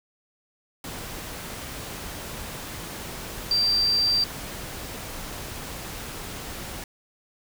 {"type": "tone in noise", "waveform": "sine", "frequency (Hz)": 4699, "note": "D8", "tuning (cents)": 0, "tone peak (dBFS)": -19, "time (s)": [3.51, 4.24], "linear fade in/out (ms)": 2, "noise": "pink", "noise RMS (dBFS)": -36, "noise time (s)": [0.84, 6.84], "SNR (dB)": 14, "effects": []}